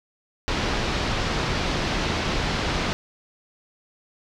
pink low-pass noise, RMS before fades -25 dBFS, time 0.48-2.93 s, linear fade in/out 0 ms, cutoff 5200 Hz, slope 24 dB/octave, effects none

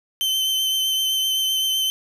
40% pulse tone with vibrato, 3083 Hz, G7, 29 cents flat, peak -18 dBFS, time 0.21-1.9 s, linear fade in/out 0 ms, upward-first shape triangle, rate 7.8 Hz, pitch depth 21 cents each way, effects none

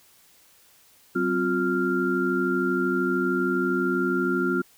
sine tone cluster, 187.7 / 260.5 / 353.7 / 1390 Hz, F#3 / C4 / F4 / F6, +25 / -7 / +22 / -9 cents, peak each -29 / -27 / -25 / -27 dBFS, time 1.15-4.62 s, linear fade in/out 10 ms, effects white hiss -57 dBFS RMS until 4.77 s

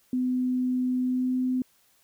sine tone with pitch glide, 252.8 to 254.9 Hz, B3 to C4, +41 to -45 cents, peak -23 dBFS, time 0.13-1.62 s, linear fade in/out 2 ms, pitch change +14 cents, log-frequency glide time 1.01-1.36 s, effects white hiss -64 dBFS RMS until 2.03 s

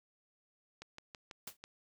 click train, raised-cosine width 0.2 ms, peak -30 dBFS, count 6, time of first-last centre 0.82-1.64 s, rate 6.1 Hz
white noise with exponential decay, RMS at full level -40 dBFS, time 1.47-1.57 s, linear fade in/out 5 ms, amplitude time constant 21 ms
effects none

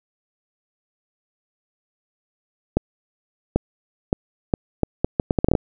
accelerating click train, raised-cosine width 2 ms, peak -3 dBFS, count 14, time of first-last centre 2.77-5.552 s, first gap 790 ms, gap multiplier 0.72, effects none

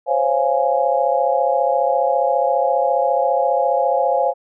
sine chord, Db major seventh, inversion third, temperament just, 519.7 / 554.4 / 693 / 831.5 Hz, C5 / Db5 / F5 / Ab5, -12 / 0 / -14 / +2 cents, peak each -20 dBFS, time 0.06-4.34 s, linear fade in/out 50 ms, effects none

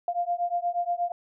sine beating tone pair, 695 / 703.4 Hz, F5 / F5, -9 / +12 cents, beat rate 8.4 Hz, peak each -28 dBFS, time 0.08-1.12 s, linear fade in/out 2 ms, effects none

